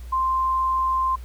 sine tone, 1046.5 Hz, C6, in tune, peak -19 dBFS, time 0.12-1.16 s, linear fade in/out 10 ms, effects added 60 Hz sine -34 dBFS peak until 1.24 s + pink hiss -52 dBFS RMS until 1.24 s

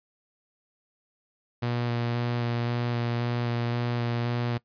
sawtooth tone with vibrato, 119.5 Hz, A#2, 43 cents sharp, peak -22 dBFS, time 1.62-4.58 s, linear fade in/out 10 ms, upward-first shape square, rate 1.9 Hz, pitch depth 11 cents each way, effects noise-tail reverb RT60 0.1 s tail -20 dB re dry + resampled to 11025 Hz

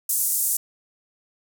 white band-pass noise, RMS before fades -23 dBFS, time 0.09-0.57 s, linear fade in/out 5 ms, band 7600 to 14000 Hz, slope 24 dB/octave, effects none

